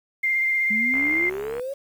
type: tone with vibrato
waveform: sine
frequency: 2102 Hz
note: C7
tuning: 7 cents sharp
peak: -19 dBFS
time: 0.23-1.3 s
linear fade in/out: 10 ms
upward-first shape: sine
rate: 16 Hz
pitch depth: 17 cents each way
type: exponential sweep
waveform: sine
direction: up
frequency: 206.4 to 564 Hz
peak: -27 dBFS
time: 0.7-1.74 s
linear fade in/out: 10 ms
type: click train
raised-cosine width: 0.5 ms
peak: -21 dBFS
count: 47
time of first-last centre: 0.94-1.596 s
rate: 70.1 Hz
effects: 8-bit